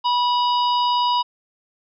harmonic tone with a mistuned harmonic, 978 Hz, B5, 17 cents flat, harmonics 1 / 3 / 4 / 5, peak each -17 / -27 / -29 / -31 dBFS, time 0.04-1.23 s, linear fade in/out 20 ms, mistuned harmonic 4, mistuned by -70 cents, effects none

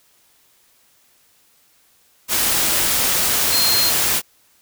sine tone in noise, 4200 Hz, C8, 6 cents sharp, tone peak -17 dBFS, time 3.5-3.92 s, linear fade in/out 50 ms, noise white, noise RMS -18 dBFS, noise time 2.28-4.22 s, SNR -2 dB, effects white hiss -57 dBFS RMS until 4.61 s

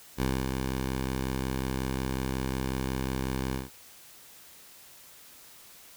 10% pulse tone with ADSR envelope, 65.5 Hz, C2, 2 cents sharp, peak -17 dBFS, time 0.17-3.7 s, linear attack 40 ms, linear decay 240 ms, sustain -4 dB, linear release 160 ms, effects white hiss -52 dBFS RMS until 5.96 s

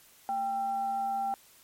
sine tone with frequency modulation, 789 Hz, G5, 11 cents sharp, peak -28 dBFS, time 0.29-1.34 s, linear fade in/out 0 ms, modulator 562 Hz, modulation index 0.25, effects white hiss -58 dBFS RMS until 1.63 s + MP3 64 kbps

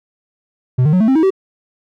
triangle tone with pitch steps, 126.6 / 152.3 / 183.22 / 220.4 / 265.2 / 319 / 383.8 Hz, B2 / D#3 / F#3 / A3 / C4 / D#4 / G4, +43 / -37 / -17 / +3 / +23 / +43 / -37 cents, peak -7 dBFS, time 0.78-1.305 s, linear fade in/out 10 ms, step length 75 ms, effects none

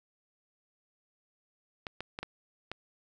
clicks, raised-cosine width 0.3 ms, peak -21 dBFS, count 5, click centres 1.868 / 2.006 / 2.189 / 2.23 / 2.716 s, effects none

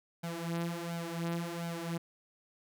sawtooth tone with flanger, 169.1 Hz, E3, 44 cents sharp, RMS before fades -37 dBFS, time 0.23-1.98 s, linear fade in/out 10 ms, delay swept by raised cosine 1.3 to 6 ms, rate 1.4 Hz, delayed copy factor +0.75, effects none

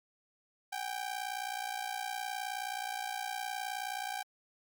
sawtooth ring-modulated tone, 784 Hz, G5, in tune, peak -29 dBFS, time 0.72-4.23 s, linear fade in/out 10 ms, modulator 29.6 Hz, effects MP3 96 kbps

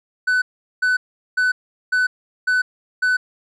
triangle tone bursts, 1501 Hz, F#6, 24 cents sharp, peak -13 dBFS, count 6, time 0.27-3.17 s, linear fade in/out 10 ms, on 150 ms, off 400 ms, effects resampled to 24000 Hz

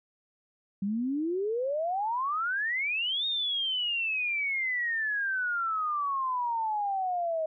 sine exponential two-way sweep, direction up then down, 191.4 to 3729 to 626 Hz, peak -27 dBFS, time 0.82-7.46 s, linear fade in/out 5 ms, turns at 3.26 s, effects none

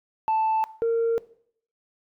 sine tone pair in turn, 880 / 460 Hz, A5 / A#4, 0 / -23 cents, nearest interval major seventh, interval 1123 cents, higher first, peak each -18 dBFS, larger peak neither, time 0.28-0.64 / 0.82-1.18 s, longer neither, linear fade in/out 0 ms, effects noise-tail reverb RT60 0.6 s tail -19 dB re dry + tanh soft clip ceiling -18 dBFS

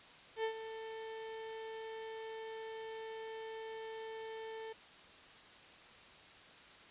35% pulse tone with ADSR envelope, 444.5 Hz, A4, 18 cents sharp, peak -31 dBFS, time 0.36-4.73 s, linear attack 79 ms, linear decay 88 ms, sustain -11 dB, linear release 8 ms, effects white hiss -57 dBFS RMS until 6.9 s + resampled to 8000 Hz

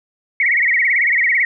sine tone with vibrato, 2051 Hz, C7, 35 cents flat, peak -12 dBFS, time 0.4-1.45 s, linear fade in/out 2 ms, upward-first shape sine, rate 18 Hz, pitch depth 170 cents each way, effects none

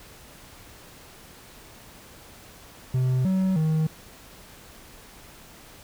triangle tone with pitch steps, 128.5 / 188.7 / 157.4 Hz, C3 / F#3 / D#3, -31 / +34 / +20 cents, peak -18 dBFS, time 2.94-3.87 s, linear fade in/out 5 ms, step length 310 ms, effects pink hiss -48 dBFS RMS until 5.83 s

